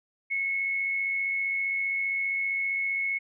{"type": "tone with amplitude modulation", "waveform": "sine", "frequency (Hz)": 2191, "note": "C#7", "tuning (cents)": -21, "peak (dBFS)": -24, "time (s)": [0.3, 3.19], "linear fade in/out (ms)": 20, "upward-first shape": "sine", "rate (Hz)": 95.2, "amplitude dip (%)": 35, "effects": []}